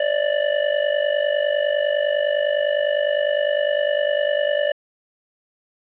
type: tone with amplitude modulation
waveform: square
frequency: 587.3 Hz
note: D5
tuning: in tune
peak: -15 dBFS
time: 0-4.72 s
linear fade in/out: 5 ms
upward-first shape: sine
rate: 49.9 Hz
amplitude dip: 80%
effects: resampled to 8000 Hz + 8-bit